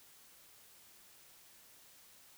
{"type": "silence", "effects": ["white hiss -61 dBFS RMS until 2.37 s"]}